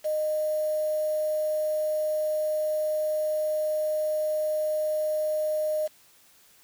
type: tone with quantisation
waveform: sine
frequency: 615 Hz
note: D#5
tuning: 20 cents flat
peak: -24 dBFS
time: 0.04-5.88 s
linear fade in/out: 20 ms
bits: 7
effects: white hiss -58 dBFS RMS until 6.63 s